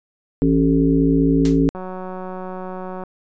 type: harmonic tone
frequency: 55.1 Hz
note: A1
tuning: 3 cents sharp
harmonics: 1 / 3 / 5 / 7 / 8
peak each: -23 / -19 / -15 / -24 / -24 dBFS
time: 0.42-1.69 s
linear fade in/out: 0 ms
type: noise with exponential decay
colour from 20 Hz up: white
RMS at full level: -26 dBFS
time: 1.45-1.62 s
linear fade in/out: 2 ms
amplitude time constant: 35 ms
type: click train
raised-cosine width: 1 ms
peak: -18 dBFS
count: 239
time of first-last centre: 1.75-3.036 s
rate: 185 Hz
effects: resampled to 16000 Hz